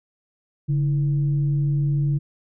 sine tone with frequency modulation, 144 Hz, D3, 34 cents flat, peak -18 dBFS, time 0.68-2.19 s, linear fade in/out 20 ms, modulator 181 Hz, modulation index 0.27, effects none

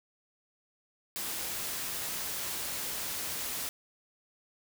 white noise, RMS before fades -36 dBFS, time 1.16-3.69 s, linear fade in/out 0 ms, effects none

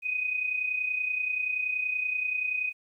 sine tone with amplitude modulation, 2500 Hz, D#7, 8 cents sharp, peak -24 dBFS, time 0.02-2.73 s, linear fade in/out 50 ms, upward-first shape sine, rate 30.5 Hz, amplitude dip 60%, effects 11-bit

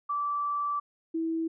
sine tone pair in turn, 1162 / 326.1 Hz, D6 / E4, -19 / -19 cents, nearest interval octave + minor seventh, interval 2200 cents, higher first, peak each -27 dBFS, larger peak neither, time 0.09-0.8 / 1.14-1.48 s, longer first, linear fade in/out 10 ms, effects none

